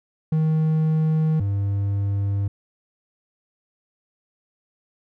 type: tone pair in turn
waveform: triangle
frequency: 157.4 / 99.9 Hz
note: D#3 / G2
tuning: +20 / +33 cents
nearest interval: minor sixth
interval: 787 cents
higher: first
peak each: -15 / -18 dBFS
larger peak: first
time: 0.32-1.4 / 1.4-2.48 s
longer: neither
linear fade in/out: 5 ms
effects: none